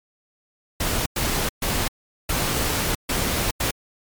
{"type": "noise bursts at uneven times", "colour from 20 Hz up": "pink", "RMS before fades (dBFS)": -23, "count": 6, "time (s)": [[0.8, 1.06], [1.16, 1.49], [1.62, 1.88], [2.29, 2.95], [3.09, 3.51], [3.6, 3.71]], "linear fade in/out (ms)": 5, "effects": ["MP3 96 kbps"]}